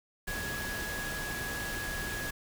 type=tone in noise; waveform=sine; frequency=1670 Hz; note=G#6; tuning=9 cents sharp; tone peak=-37 dBFS; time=0.27-2.31 s; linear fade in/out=10 ms; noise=pink; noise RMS=-38 dBFS; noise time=0.27-2.31 s; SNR=-2 dB; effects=none